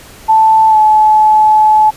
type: tone with pitch glide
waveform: sine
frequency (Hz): 880 to 859.9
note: A5 to A5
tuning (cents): 0 to -40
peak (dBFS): -4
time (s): 0.28-1.91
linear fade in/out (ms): 20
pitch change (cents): -40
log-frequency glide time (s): 0.69-0.77
effects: pink hiss -36 dBFS RMS until 1.96 s + resampled to 32000 Hz